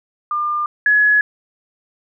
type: tone pair in turn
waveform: sine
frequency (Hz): 1200 / 1690.7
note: D6 / G#6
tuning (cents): +37 / +30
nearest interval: tritone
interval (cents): 593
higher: second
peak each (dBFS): -17 / -10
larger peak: second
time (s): 0.31-0.66 / 0.86-1.21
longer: neither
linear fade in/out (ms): 2
effects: none